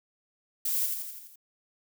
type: noise with echo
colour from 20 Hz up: violet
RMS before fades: -29 dBFS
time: 0.65-0.86 s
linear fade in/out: 5 ms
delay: 83 ms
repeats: 6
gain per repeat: -4 dB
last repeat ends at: 1.358 s
effects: none